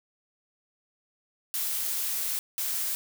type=noise bursts at uneven times; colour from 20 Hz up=blue; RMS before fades=-30 dBFS; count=2; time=1.54-2.39 / 2.58-2.95 s; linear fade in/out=0 ms; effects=none